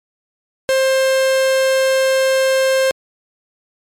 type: tone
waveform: 45% pulse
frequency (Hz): 529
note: C5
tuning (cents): +19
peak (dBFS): -12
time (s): 0.69-2.91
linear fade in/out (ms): 0
effects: low-pass 12000 Hz 12 dB/octave + MP3 96 kbps